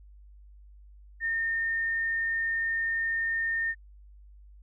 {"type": "tone", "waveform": "sine", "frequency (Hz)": 1823, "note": "A#6", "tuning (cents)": -39, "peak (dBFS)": -26, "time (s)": [1.2, 3.75], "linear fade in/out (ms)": 50, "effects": ["added 50 Hz sine -49 dBFS peak until 4.62 s"]}